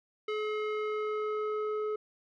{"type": "tone with low-pass filter sweep", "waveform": "square", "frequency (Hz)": 426.7, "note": "G#4", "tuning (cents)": 47, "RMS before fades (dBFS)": -33, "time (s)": [0.28, 1.96], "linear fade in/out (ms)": 5, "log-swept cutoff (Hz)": [2800, 1000], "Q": 1.5, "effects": []}